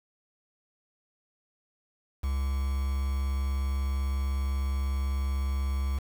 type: tone with quantisation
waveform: triangle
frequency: 68.1 Hz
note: C#2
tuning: 30 cents flat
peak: -24 dBFS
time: 2.23-5.99 s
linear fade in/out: 10 ms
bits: 7
effects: none